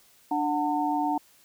sine tone cluster, 295.7 / 738 / 902 Hz, D4 / F#5 / A5, +12 / -5 / +43 cents, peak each -28 dBFS, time 0.31-1.18 s, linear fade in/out 5 ms, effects white hiss -59 dBFS RMS until 1.44 s

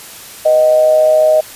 sine tone with amplitude modulation, 623 Hz, D#5, 2 cents sharp, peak -4 dBFS, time 0.45-1.41 s, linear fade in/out 10 ms, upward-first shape sine, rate 134 Hz, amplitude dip 50%, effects white hiss -33 dBFS RMS until 1.55 s + resampled to 32000 Hz

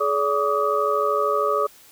sine tone cluster, 423.8 / 573 / 1153 / 1246 Hz, G#4 / D5 / D6 / D#6, +35 / -43 / -32 / +2 cents, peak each -24 dBFS, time 0-1.67 s, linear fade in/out 10 ms, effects white hiss -50 dBFS RMS until 1.91 s

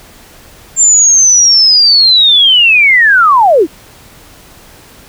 sine linear sweep, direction down, 7350 to 275 Hz, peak -3 dBFS, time 0.76-3.67 s, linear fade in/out 50 ms, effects pink hiss -38 dBFS RMS until 5.08 s

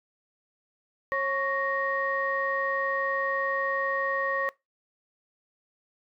sine tone cluster, 544 / 1111 / 1866 Hz, C#5 / C#6 / A#6, -33 / +4 / +1 cents, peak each -29 dBFS, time 1.12-4.49 s, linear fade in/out 0 ms, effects noise-tail reverb RT60 0.2 s tail -22 dB re dry + tanh soft clip ceiling -15 dBFS

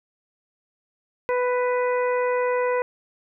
harmonic tone, 495.8 Hz, B4, 7 cents sharp, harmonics 1 / 2 / 3 / 4 / 5, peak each -21 / -27 / -34 / -33 / -39 dBFS, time 1.29-2.82 s, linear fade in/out 0 ms, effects none

